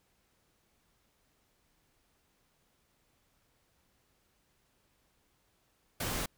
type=noise; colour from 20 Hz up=pink; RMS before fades=-35 dBFS; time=6-6.26 s; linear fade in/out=5 ms; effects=pink hiss -73 dBFS RMS until 6.37 s